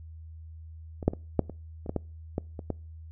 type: clicks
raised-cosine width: 2 ms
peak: -24 / -7 / -22 / -8 / -24 / -27 / -17 / -14 / -15 / -24 / -16 dBFS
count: 11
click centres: 1.028 / 1.08 / 1.135 / 1.393 / 1.497 / 1.862 / 1.894 / 1.963 / 2.381 / 2.592 / 2.703 s
effects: noise-tail reverb RT60 0.4 s tail -26 dB re dry + added 80 Hz sine -42 dBFS peak until 3.11 s